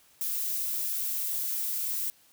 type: noise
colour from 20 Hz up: violet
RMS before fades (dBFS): -31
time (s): 0.21-2.1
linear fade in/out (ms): 0
effects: white hiss -61 dBFS RMS until 2.32 s